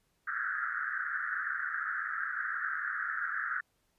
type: band-pass noise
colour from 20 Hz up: pink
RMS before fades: -35 dBFS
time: 0.27-3.61 s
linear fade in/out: 10 ms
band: 1300 to 1800 Hz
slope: 96 dB/octave
effects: pink hiss -75 dBFS RMS until 3.98 s + resampled to 32000 Hz